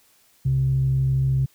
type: tone pair together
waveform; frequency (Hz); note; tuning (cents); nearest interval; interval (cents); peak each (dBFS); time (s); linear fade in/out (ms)
sine; 65.2 / 132.6; C2 / C3; -5 / +23; octave; 1228; -28 / -17; 0.45-1.46; 10
effects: tanh soft clip ceiling -12 dBFS + white hiss -59 dBFS RMS until 1.54 s